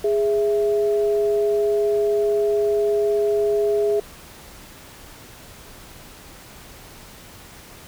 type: tone pair together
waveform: sine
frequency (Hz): 413.6 / 661.7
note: G#4 / E5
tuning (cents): -7 / +6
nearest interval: minor sixth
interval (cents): 813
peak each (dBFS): -17 / -26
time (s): 0.04-4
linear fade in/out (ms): 5
effects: pink hiss -43 dBFS RMS until 7.87 s